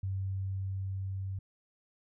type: tone with level ramp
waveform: sine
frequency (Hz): 96.1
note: G2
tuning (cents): -34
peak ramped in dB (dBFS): -31 to -34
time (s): 0.03-1.39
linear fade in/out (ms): 5
effects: none